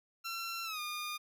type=tone with pitch glide; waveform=15% pulse; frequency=1356 to 1215.1 Hz; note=E6 to D#6; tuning=+49 to -41 cents; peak=-31 dBFS; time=0.24-1.18 s; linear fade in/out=20 ms; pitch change=-190 cents; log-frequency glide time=0.64-0.8 s; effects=none